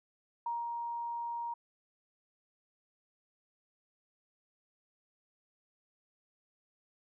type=tone with ADSR envelope; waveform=sine; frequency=940 Hz; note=A#5; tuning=14 cents sharp; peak=-32 dBFS; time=0.46-1.54 s; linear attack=4 ms; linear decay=190 ms; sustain=-3 dB; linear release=7 ms; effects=none